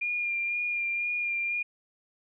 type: tone with vibrato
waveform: sine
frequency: 2409 Hz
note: D7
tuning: 43 cents sharp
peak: -27 dBFS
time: 0.01-1.63 s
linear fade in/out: 10 ms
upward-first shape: sine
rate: 2 Hz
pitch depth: 19 cents each way
effects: none